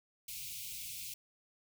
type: band-stop noise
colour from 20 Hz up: white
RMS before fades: -44 dBFS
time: 0.28-1.14 s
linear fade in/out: 5 ms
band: 170 to 2200 Hz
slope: 96 dB/octave
effects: none